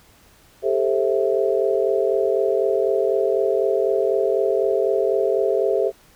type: chord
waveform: sine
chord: A minor seventh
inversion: third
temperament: just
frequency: 396 / 440 / 528 / 660 Hz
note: G4 / A4 / C5 / E5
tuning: +18 / 0 / +16 / +2 cents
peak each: -21 / -22 / -23 / -24 dBFS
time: 0.62-5.92 s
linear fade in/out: 50 ms
effects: pink hiss -53 dBFS RMS until 6.15 s